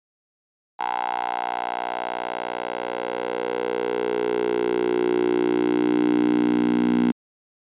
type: tone with high-pass filter sweep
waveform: 10% pulse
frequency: 60.2 Hz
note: B1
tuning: 44 cents flat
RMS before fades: -23 dBFS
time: 0.79-7.12 s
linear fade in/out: 10 ms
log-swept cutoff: 830 to 250 Hz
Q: 5.4
effects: resampled to 8000 Hz